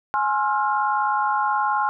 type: tone cluster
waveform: sine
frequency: 838 / 1062 / 1352 / 1411 Hz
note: G#5 / C6 / E6 / F6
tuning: +15 / +25 / +43 / +17 cents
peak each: -22 / -23 / -30 / -27 dBFS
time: 0.14-1.89 s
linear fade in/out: 0 ms
effects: none